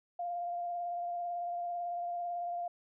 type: tone with vibrato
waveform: sine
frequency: 698.5 Hz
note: F5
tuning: in tune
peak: -34 dBFS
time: 0.19-2.68 s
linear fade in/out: 5 ms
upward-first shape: sine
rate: 18 Hz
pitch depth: 20 cents each way
effects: none